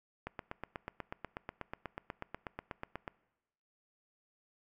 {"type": "click train", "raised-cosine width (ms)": 0.5, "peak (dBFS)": -24, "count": 24, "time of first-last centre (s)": [0.27, 3.078], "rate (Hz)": 8.19, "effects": ["noise-tail reverb RT60 1.0 s tail -22 dB re dry"]}